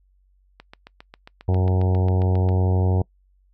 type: click train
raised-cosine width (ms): 0.3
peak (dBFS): -24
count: 15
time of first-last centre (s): 0.6-2.489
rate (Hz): 7.41
type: harmonic tone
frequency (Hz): 92.5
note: F#2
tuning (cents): 0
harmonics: 1 / 2 / 3 / 4 / 5 / 6 / 7 / 8 / 9 / 10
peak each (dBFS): -17 / -28 / -33 / -30 / -31 / -38 / -36 / -36 / -38 / -42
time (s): 1.48-3.02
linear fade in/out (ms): 5
effects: noise-tail reverb RT60 0.1 s tail -24 dB re dry + added 47 Hz sine -57 dBFS peak until 3.53 s